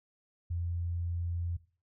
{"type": "tone", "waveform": "sine", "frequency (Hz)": 86, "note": "F2", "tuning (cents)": -26, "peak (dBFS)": -31, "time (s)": [0.5, 1.57], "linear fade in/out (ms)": 10, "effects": ["noise-tail reverb RT60 0.4 s tail -18 dB re dry"]}